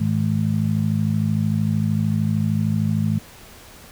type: harmonic tone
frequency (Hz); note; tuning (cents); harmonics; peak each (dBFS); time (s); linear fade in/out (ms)
53.2; G#1; +42; 2 / 3 / 4; -22 / -22 / -22; 0-3.19; 10
effects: pink hiss -44 dBFS RMS until 3.91 s